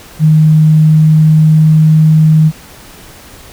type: tone with pitch glide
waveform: sine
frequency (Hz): 155.56 to 156.55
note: D#3 to D#3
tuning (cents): 0 to +11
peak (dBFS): -3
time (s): 0.19-2.52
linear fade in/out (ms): 50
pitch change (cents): +11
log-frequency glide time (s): 0.68-2.09
effects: pink hiss -35 dBFS RMS until 3.52 s